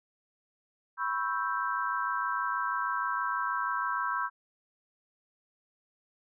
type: chord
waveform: sine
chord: C# half-diminished seventh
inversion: third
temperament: equal with one note detuned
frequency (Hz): 987.8 / 1094.1 / 1318.5 / 1568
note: B5 / C#6 / E6 / G6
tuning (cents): 0 / -23 / 0 / 0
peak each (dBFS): -34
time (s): 0.97-4.3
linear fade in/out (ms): 50
effects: none